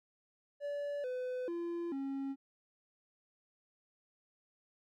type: tone with pitch steps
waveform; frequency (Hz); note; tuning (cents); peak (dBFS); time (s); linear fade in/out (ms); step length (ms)
triangle; 576 / 504 / 342.1 / 272.9; D5 / B4 / F4 / C#4; -34 / +35 / -36 / -27; -34; 0.6-2.36; 50; 440
effects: none